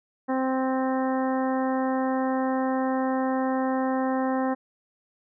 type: harmonic tone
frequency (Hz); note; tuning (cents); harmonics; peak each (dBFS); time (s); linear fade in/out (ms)
261.6; C4; 0; 1 / 2 / 3 / 4 / 5 / 6 / 7; -25 / -29 / -30 / -34 / -40 / -42 / -40; 0.28-4.55; 20
effects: none

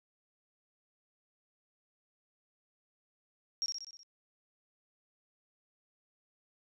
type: tone with echo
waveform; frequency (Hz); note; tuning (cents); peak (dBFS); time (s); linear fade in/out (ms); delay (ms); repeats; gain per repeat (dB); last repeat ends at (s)
sine; 5588; F8; 0; -30; 3.62-3.66; 0; 62; 6; -4; 4.032
effects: none

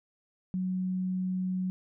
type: tone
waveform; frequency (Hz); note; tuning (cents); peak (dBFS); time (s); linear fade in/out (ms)
sine; 185; F#3; 0; -28; 0.54-1.7; 0
effects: none

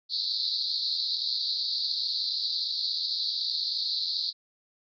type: band-pass noise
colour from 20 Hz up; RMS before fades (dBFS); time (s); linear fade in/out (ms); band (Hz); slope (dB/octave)
white; -30; 0.09-4.33; 50; 3900 to 4700; 96
effects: none

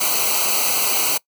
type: noise with comb filter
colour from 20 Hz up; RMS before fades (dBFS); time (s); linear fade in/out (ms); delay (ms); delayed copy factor
white; -19; 0-1.18; 10; 0.57; -0.95
effects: noise-tail reverb RT60 0.1 s tail -23 dB re dry

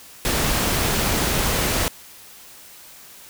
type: noise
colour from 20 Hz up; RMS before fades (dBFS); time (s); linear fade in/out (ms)
pink; -21; 0.25-1.88; 0
effects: white hiss -44 dBFS RMS until 3.29 s

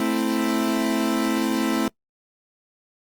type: chord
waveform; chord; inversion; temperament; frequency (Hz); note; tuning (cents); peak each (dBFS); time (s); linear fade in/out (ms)
40% pulse; A minor; none; equal; 220 / 261.6 / 329.6; A3 / C4 / E4; 0 / 0 / 0; -24; 0-1.88; 2
effects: noise-tail reverb RT60 0.1 s tail -24 dB re dry + Opus 32 kbps

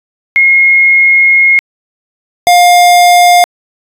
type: tone pair in turn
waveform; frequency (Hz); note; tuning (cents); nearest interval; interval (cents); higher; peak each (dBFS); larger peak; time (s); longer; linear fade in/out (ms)
sine / square; 2153 / 707; C7 / F5; +49 / +21; octave + perfect fifth; 1928; first; -3; neither; 0.36-1.59 / 2.47-3.44; first; 0
effects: resampled to 32000 Hz

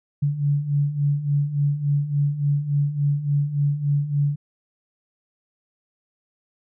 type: beating tone pair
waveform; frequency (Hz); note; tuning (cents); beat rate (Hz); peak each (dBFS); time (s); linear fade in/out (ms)
sine; 141.6 / 145.1; C#3 / D3; +37 / -21; 3.5; -25 / -20; 0.22-4.36; 10
effects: none

